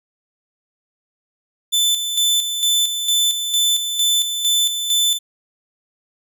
sawtooth tone with tremolo, 3520 Hz, A7, in tune, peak -11 dBFS, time 1.72-5.19 s, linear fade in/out 20 ms, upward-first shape square, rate 2.2 Hz, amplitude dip 55%, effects none

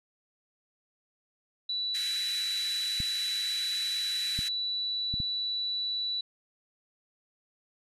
sine tone, 3951 Hz, B7, in tune, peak -29 dBFS, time 1.69-6.21 s, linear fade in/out 5 ms
pink band-pass noise, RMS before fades -40 dBFS, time 1.94-4.49 s, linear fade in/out 10 ms, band 1600 to 12000 Hz, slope 48 dB/octave
clicks, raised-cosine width 5 ms, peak -23 dBFS, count 4, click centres 3.003 / 4.39 / 5.14 / 5.202 s
effects none

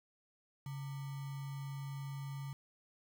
sine tone with sample-and-hold, 138.59 Hz, C#3, in tune, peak -40 dBFS, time 0.66-2.53 s, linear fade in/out 2 ms, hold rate 1050 Hz, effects none

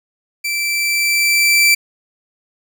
sawtooth tone with level ramp, 2335 Hz, D7, 11 cents flat, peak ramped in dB -15 to -5 dBFS, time 0.44-1.75 s, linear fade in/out 10 ms, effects none

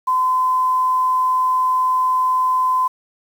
sine tone, 1022 Hz, C6, 41 cents flat, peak -14 dBFS, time 0.07-2.88 s, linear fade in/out 10 ms, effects 7-bit

